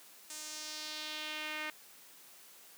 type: tone with band-pass filter sweep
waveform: sawtooth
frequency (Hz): 306.5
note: D#4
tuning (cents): -26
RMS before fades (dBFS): -42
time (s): 0.3-1.7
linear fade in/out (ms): 2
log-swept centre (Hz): 7700 to 2100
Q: 1.9
effects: white hiss -57 dBFS RMS until 2.77 s + high-pass 200 Hz 12 dB/octave